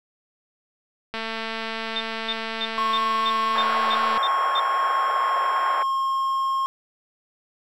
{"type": "click train", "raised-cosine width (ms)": 0.3, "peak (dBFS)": -14, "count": 681, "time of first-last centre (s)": [1.14, 4.176], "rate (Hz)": 224}
{"type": "tone bursts", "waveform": "sine", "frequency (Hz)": 3600, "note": "A7", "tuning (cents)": 39, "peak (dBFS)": -24, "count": 9, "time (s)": [1.96, 4.596], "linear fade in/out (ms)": 2, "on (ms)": 44, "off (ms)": 280}
{"type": "tone with pitch glide", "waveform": "triangle", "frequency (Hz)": [1096, 1073.4], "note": ["C#6", "C6"], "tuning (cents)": [-20, 44], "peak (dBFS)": -19, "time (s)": [2.78, 6.66], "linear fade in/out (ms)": 0, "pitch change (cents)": -36, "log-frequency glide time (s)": [3.21, 6.03]}
{"type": "band-pass noise", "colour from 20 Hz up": "white", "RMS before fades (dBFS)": -28, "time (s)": [3.55, 5.83], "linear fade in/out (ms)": 2, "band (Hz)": [610, 1500], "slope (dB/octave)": 24}
{"effects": []}